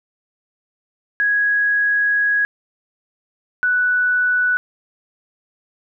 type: tone pair in turn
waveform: sine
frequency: 1661.2 / 1483.1 Hz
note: G#6 / F#6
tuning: 0 / +4 cents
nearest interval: major second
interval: 196 cents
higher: first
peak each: -14 dBFS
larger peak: neither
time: 1.2-2.45 / 3.63-4.57 s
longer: first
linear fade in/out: 0 ms
effects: none